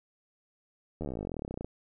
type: slowing click train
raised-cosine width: 2 ms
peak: -23 dBFS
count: 30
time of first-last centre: 1.01-1.646 s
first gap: 12 ms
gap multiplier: 1.04
effects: none